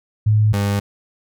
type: tone pair in turn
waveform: sine / 30% pulse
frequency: 107 / 100.99 Hz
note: A2 / G#2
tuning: -48 / -48 cents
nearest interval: minor second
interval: 100 cents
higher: first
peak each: -11 / -14 dBFS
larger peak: first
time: 0.26-0.53 / 0.53-0.8 s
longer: neither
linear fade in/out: 10 ms
effects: none